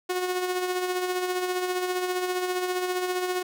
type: tone with tremolo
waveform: sawtooth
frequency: 364.2 Hz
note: F#4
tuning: 27 cents flat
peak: -20 dBFS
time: 0.09-3.43 s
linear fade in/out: 10 ms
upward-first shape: sine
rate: 15 Hz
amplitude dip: 45%
effects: none